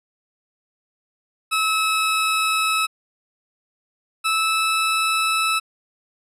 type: tone pair in turn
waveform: 20% pulse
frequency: 1296 / 1308.8 Hz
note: E6 / E6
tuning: -30 / -13 cents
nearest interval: unison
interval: 17 cents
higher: second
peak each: -13 dBFS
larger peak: neither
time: 1.51-2.87 / 4.24-5.6 s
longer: neither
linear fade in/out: 20 ms
effects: resampled to 32000 Hz